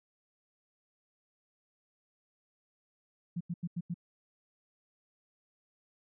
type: tone bursts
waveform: sine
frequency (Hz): 172.8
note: F3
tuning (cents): -18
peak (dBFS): -32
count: 5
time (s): 3.36-3.943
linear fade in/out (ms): 10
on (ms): 47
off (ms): 87
effects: none